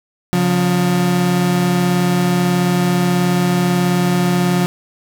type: tone pair together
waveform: 35% pulse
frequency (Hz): 139.4 / 177.85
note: C#3 / F3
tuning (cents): +10 / +32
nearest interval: major third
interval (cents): 422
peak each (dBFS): -19 / -12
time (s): 0.33-4.66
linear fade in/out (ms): 0
effects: none